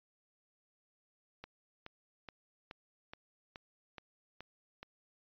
click train, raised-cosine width 0.3 ms, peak -30 dBFS, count 9, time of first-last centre 1.44-4.83 s, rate 2.36 Hz, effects resampled to 11025 Hz

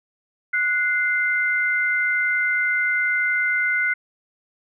sine tone pair together, 1469.5 / 2081 Hz, F#6 / C7, -12 / -10 cents, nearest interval tritone, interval 602 cents, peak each -21 dBFS, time 0.53-3.94 s, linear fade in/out 10 ms, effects none

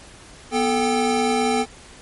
square tone cluster, 245.3 / 437.8 / 791 Hz, B3 / A4 / G5, -12 / -9 / +15 cents, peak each -23 dBFS, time 0.51-1.66 s, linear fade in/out 50 ms, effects pink hiss -44 dBFS RMS until 2.01 s + MP3 48 kbps

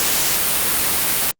white noise, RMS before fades -18 dBFS, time 0-1.31 s, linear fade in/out 0 ms, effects Opus 48 kbps

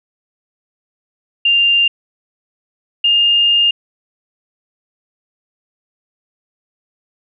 sine tone pair in turn, 2794 / 2820 Hz, F7 / F7, 0 / +16 cents, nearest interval unison, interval 16 cents, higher second, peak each -9 dBFS, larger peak neither, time 1.45-1.88 / 3.04-3.71 s, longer second, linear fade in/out 5 ms, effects none

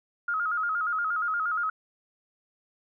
sine tone with vibrato, 1341 Hz, E6, 29 cents sharp, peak -25 dBFS, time 0.28-1.7 s, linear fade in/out 5 ms, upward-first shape square, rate 8.5 Hz, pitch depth 88 cents each way, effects none

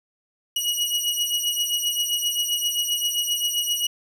sawtooth beating tone pair, 2900 / 2907.6 Hz, F#7 / F#7, -35 / -31 cents, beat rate 7.6 Hz, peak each -23 / -21 dBFS, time 0.56-3.87 s, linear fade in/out 5 ms, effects none

